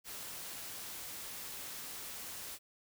white noise, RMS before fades -45 dBFS, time 0.04-2.59 s, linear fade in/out 50 ms, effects none

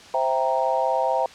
sine chord, C dominant seventh, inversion none, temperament equal, 523.3 / 659.3 / 784 / 932.3 Hz, C5 / E5 / G5 / Bb5, 0 / 0 / 0 / 0 cents, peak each -25 dBFS, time 0.14-1.26 s, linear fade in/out 2 ms, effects white hiss -44 dBFS RMS until 1.34 s + low-pass 5000 Hz 12 dB/octave

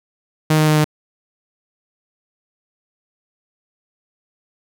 sawtooth tone with pitch steps, 155.56 / 154.49 / 153.42 / 152.36 Hz, D#3 / D#3 / D#3 / D#3, 0 / -12 / -24 / -36 cents, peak -8 dBFS, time 0.5-0.844 s, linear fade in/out 5 ms, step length 86 ms, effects none

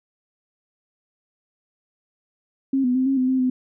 sine tone with pitch steps, 269.3 / 249 / 259.1 / 270.3 / 255.8 / 260.7 / 254.6 Hz, C#4 / B3 / C4 / C#4 / C4 / C4 / C4, -50 / +14 / -17 / -44 / -39 / -6 / -47 cents, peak -17 dBFS, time 2.73-3.5 s, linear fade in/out 5 ms, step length 110 ms, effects none

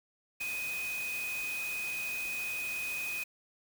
sine tone in noise, 2500 Hz, D#7, 8 cents sharp, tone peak -34 dBFS, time 0.4-3.24 s, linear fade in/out 10 ms, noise white, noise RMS -43 dBFS, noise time 0.4-3.24 s, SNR +6 dB, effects none

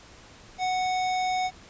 square tone, 740 Hz, F#5, in tune, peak -25 dBFS, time 0.58-1.51 s, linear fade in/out 50 ms, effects pink hiss -50 dBFS RMS until 1.69 s + resampled to 16000 Hz

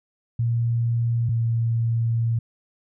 sine tone pair in turn, 117.2 / 115.39 Hz, A#2 / A#2, +10 / -17 cents, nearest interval unison, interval 27 cents, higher first, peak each -19 dBFS, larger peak neither, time 0.39-1.29 / 1.29-2.39 s, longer second, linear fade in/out 5 ms, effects none

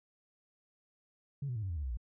sine tone with pitch steps, 140.1 / 123.38 / 108.66 / 95.69 / 84.27 / 74.22 / 65.36 / 57.56 Hz, C#3 / B2 / A2 / G2 / E2 / D2 / C2 / A#1, +19 / -1 / -21 / -41 / +39 / +19 / -1 / -21 cents, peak -33 dBFS, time 1.42-1.972 s, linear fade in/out 5 ms, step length 69 ms, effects tanh soft clip ceiling -30 dBFS

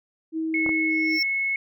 sine tone with pitch glide, 320.6 to 316.7 Hz, E4 to D#4, -48 to +31 cents, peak -24 dBFS, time 0.32-1.2 s, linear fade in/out 50 ms, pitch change -21 cents, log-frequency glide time 0.46-0.92 s
sine tone, 2190 Hz, C#7, 22 cents flat, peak -22 dBFS, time 0.54-1.56 s, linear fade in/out 2 ms
clicks, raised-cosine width 1 ms, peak -19 dBFS, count 2, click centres 0.663 / 0.692 s
triangle tone with exponential growth, 5420 Hz, E8, 47 cents sharp, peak -20 dBFS, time 0.9-1.23 s, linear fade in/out 5 ms, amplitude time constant 70 ms
effects none

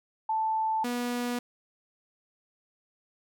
sine / sawtooth tone pair in turn, 880 / 243.1 Hz, A5 / B3, 0 / -27 cents, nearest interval octave + minor seventh, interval 2227 cents, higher first, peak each -25 dBFS, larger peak neither, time 0.29-0.84 / 0.84-1.39 s, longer neither, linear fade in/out 5 ms, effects none

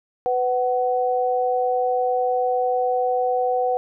sine tone pair together, 499.8 / 748.9 Hz, B4 / F#5, +21 / +21 cents, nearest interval perfect fifth, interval 700 cents, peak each -21 dBFS, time 0.26-3.77 s, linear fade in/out 0 ms, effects none

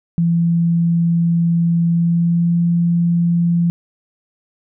sine tone with pitch glide, 168.9 to 171.06 Hz, E3 to F3, +42 to -36 cents, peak -12 dBFS, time 0.18-3.7 s, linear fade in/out 0 ms, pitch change +22 cents, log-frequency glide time 1.88-2.59 s, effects none

